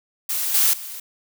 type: noise with level steps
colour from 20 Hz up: blue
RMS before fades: -24 / -17 / -34 dBFS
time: 0.29-1 s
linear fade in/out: 5 ms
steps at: 0.54 / 0.73 s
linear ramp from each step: 5 ms
effects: none